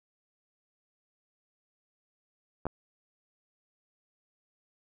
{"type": "clicks", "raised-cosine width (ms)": 1, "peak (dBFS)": -19, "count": 2, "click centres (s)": [2.655, 2.667], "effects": []}